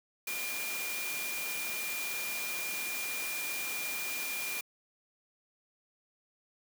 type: tone in noise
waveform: sine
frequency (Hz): 2406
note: D7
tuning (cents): +41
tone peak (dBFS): -37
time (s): 0.27-4.61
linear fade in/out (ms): 5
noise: white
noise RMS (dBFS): -38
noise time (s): 0.27-4.61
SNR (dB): -2
effects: high-pass 200 Hz 12 dB/octave